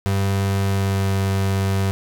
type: tone with pitch glide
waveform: 35% pulse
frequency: 98 to 97.04 Hz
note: G2 to G2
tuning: 0 to -17 cents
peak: -16 dBFS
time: 0.06-1.91 s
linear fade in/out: 0 ms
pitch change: -17 cents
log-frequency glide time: 0.63-1.16 s
effects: none